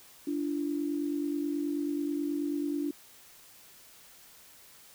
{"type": "tone pair together", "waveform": "sine", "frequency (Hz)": [290.7, 340], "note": ["D4", "F4"], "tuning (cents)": [-18, -46], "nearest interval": "minor third", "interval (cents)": 272, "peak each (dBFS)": [-30, -35], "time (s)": [0.27, 2.91], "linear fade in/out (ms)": 5, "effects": ["white hiss -55 dBFS RMS until 4.94 s"]}